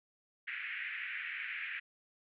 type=band-pass noise; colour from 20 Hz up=white; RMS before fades=-41 dBFS; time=0.47-1.8 s; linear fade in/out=10 ms; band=1600 to 2500 Hz; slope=48 dB/octave; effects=none